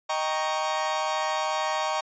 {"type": "chord", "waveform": "40% pulse", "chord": "Eb dominant seventh", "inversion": "none", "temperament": "equal", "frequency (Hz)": [622.3, 784, 932.3, 1108.7], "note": ["Eb5", "G5", "Bb5", "Db6"], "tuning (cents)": [0, 0, 0, 0], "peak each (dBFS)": -30, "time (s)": [0.09, 2.01], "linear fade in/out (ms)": 10, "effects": ["resampled to 16000 Hz"]}